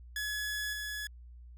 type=tone with level steps; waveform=sawtooth; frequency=1696 Hz; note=G#6; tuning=36 cents sharp; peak=-30 / -33 dBFS; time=0.16-1.07 s; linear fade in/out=2 ms; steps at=0.73 s; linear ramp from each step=2 ms; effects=added 60 Hz sine -48 dBFS peak until 1.57 s